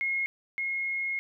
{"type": "tone pair in turn", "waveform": "sine", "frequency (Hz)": [2157, 2157], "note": ["C#7", "C#7"], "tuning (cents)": [-48, -48], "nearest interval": "unison", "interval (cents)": 0, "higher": "neither", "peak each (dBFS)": [-26, -28], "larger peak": "first", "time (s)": [[0.01, 0.26], [0.58, 1.19]], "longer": "second", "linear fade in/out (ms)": 0, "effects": []}